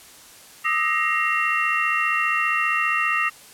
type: tone cluster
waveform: sine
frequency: 1214 / 1289 / 1883 / 2122 / 2738 Hz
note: D#6 / E6 / A#6 / C7 / F7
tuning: -43 / -39 / +17 / +24 / -35 cents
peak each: -26 / -26 / -24 / -30 / -24 dBFS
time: 0.64-3.3 s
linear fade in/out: 20 ms
effects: white hiss -46 dBFS RMS until 3.53 s + low-pass 12000 Hz 12 dB/octave